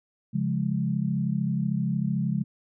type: chord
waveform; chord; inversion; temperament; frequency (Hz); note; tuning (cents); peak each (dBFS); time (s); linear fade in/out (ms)
sine; Db major; none; equal; 138.59 / 174.61 / 207.7; Db3 / F3 / Ab3; 0 / 0 / 0; -28; 0.33-2.44; 20
effects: none